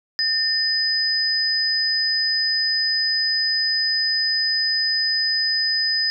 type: tone pair together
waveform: sine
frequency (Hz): 1800 / 5015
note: A6 / D#8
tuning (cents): +39 / +13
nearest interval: octave + tritone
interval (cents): 1774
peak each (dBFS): -24 / -19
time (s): 0.19-6.1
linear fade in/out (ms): 0
effects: none